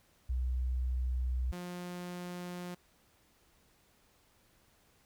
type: tone pair in turn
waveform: sine / sawtooth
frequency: 62.8 / 177.63 Hz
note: B1 / F3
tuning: +30 / +30 cents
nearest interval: octave + tritone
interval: 1800 cents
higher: second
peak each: -30 / -36 dBFS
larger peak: first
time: 0.29-1.52 / 1.52-2.75 s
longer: neither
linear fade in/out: 10 ms
effects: pink hiss -68 dBFS RMS until 5.05 s